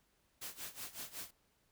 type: noise with tremolo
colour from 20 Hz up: white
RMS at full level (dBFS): -44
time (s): 0.41-1.31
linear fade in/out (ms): 10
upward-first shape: sine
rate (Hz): 5.4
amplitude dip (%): 85
effects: pink hiss -75 dBFS RMS until 1.71 s